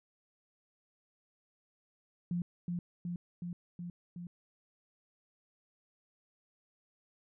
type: tone with echo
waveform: sine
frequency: 174.61 Hz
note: F3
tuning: in tune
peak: -31 dBFS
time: 2.31-2.42 s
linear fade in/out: 2 ms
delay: 370 ms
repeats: 5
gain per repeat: -2 dB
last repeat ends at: 4.27 s
effects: none